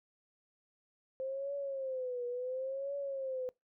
sine tone with vibrato, 523.3 Hz, C5, in tune, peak -35 dBFS, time 1.2-3.49 s, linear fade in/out 0 ms, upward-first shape triangle, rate 0.71 Hz, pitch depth 140 cents each way, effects noise-tail reverb RT60 0.2 s tail -24 dB re dry

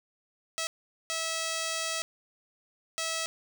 5% pulse tone bursts at uneven times, 650 Hz, E5, 24 cents flat, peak -19 dBFS, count 3, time 0.58-0.67 / 1.1-2.02 / 2.98-3.26 s, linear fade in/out 0 ms, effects none

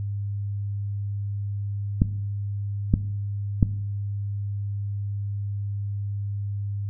clicks, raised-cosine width 5 ms, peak -4 dBFS, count 3, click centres 2.019 / 2.939 / 3.628 s, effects noise-tail reverb RT60 0.8 s tail -17 dB re dry + added 101 Hz sine -26 dBFS peak until 6.89 s

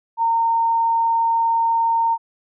sine tone, 917 Hz, A#5, 29 cents flat, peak -15 dBFS, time 0.17-2.18 s, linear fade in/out 50 ms, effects none

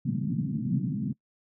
pink band-pass noise, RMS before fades -29 dBFS, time 0.05-1.13 s, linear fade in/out 10 ms, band 130 to 250 Hz, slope 48 dB/octave, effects noise-tail reverb RT60 0.1 s tail -22 dB re dry

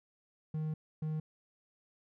triangle tone bursts at uneven times, 155.56 Hz, D#3, in tune, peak -31 dBFS, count 2, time 0.54-0.74 / 1.02-1.2 s, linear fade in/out 5 ms, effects none

